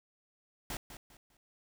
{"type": "noise with echo", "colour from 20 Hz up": "pink", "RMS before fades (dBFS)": -39, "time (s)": [0.7, 0.77], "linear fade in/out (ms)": 2, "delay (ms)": 200, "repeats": 3, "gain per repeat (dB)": -10, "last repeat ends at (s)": 1.37, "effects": []}